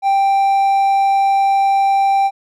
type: tone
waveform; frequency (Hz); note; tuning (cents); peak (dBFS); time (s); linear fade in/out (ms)
triangle; 786; G5; +4; -9; 0.02-2.31; 50
effects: none